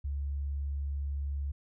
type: tone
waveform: sine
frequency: 70.5 Hz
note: C#2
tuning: 30 cents sharp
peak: -31 dBFS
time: 0.04-1.52 s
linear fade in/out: 10 ms
effects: none